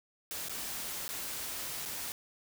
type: noise with dropouts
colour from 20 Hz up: white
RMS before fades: -39 dBFS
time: 0.31-2.12 s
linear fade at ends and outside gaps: 0 ms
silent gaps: 0.485-0.495 / 1.08-1.09 / 1.853-1.858 s
effects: none